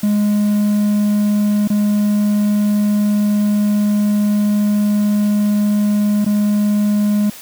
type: tone with dropouts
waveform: triangle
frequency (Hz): 207.6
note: G#3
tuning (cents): 0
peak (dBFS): -10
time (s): 0.03-7.3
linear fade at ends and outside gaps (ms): 5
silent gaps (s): 1.676-1.7 / 6.247-6.262
effects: white hiss -36 dBFS RMS until 7.41 s